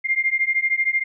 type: beating tone pair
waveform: sine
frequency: 2105 / 2118 Hz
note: C7 / C7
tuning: +10 / +21 cents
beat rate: 13 Hz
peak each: -21 dBFS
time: 0.04-1.04 s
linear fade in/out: 20 ms
effects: none